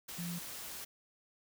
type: tone in noise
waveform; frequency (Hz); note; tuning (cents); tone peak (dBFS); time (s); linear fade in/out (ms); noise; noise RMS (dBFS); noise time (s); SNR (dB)
sine; 172.9; F3; -17; -38; 0.18-0.39; 10; white; -45; 0.08-0.85; +4
effects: none